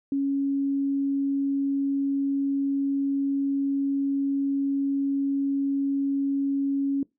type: tone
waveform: sine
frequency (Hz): 277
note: C#4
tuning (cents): -1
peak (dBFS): -22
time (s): 0.12-7.03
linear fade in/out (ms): 2
effects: noise-tail reverb RT60 0.2 s tail -22 dB re dry